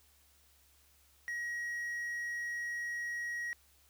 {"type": "tone", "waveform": "triangle", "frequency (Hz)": 1900, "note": "A#6", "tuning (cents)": 33, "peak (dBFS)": -34, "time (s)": [1.28, 3.53], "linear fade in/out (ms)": 0, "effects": ["added 70 Hz sine -69 dBFS peak until 3.89 s", "white hiss -67 dBFS RMS until 3.89 s"]}